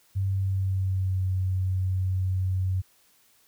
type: tone with pitch glide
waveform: sine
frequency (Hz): 96.9 to 93.44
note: G2 to F#2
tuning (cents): -20 to +18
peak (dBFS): -23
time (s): 0.15-2.82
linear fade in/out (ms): 20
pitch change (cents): -62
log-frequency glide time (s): 0.27-1.28
effects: white hiss -62 dBFS RMS until 3.47 s